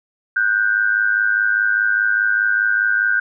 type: tone pair together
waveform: sine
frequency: 1463.1 / 1568 Hz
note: F#6 / G6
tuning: -20 / 0 cents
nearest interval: minor second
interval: 120 cents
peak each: -17 dBFS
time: 0.36-3.2 s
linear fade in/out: 5 ms
effects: none